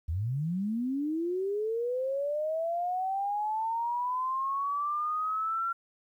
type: linear sweep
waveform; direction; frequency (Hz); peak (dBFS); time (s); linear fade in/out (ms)
sine; up; 73.4 to 1372; -28; 0.08-5.73; 10
effects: 11-bit